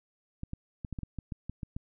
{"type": "clicks", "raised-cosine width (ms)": 5, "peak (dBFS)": -24, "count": 11, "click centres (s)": [0.434, 0.534, 0.848, 0.927, 0.988, 1.033, 1.187, 1.322, 1.496, 1.632, 1.765], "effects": []}